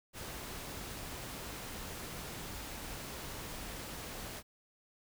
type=noise; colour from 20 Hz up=pink; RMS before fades=-44 dBFS; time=0.13-4.43 s; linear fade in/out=50 ms; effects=none